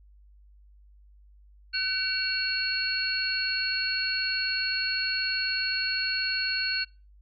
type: tone cluster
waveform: sine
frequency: 1515 / 2279 / 2741 / 4348 Hz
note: F#6 / C#7 / F7 / C#8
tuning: +40 / +47 / -33 / -34 cents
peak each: -31 / -37 / -33 / -28 dBFS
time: 1.73-6.85 s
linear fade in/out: 20 ms
effects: noise-tail reverb RT60 0.3 s tail -24 dB re dry + added 50 Hz sine -52 dBFS peak until 7.21 s